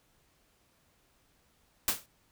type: noise with exponential decay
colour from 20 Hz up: white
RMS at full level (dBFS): -24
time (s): 1.88-2.06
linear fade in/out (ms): 1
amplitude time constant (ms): 37
effects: pink hiss -69 dBFS RMS until 2.31 s